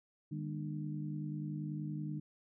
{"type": "harmonic tone with a mistuned harmonic", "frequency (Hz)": 50.4, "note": "G1", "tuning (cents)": 49, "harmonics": [3, 4, 5, 6], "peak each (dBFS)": [-39, -44, -52, -44], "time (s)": [0.31, 2.2], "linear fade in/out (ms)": 10, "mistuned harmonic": 5, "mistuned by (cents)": -90, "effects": []}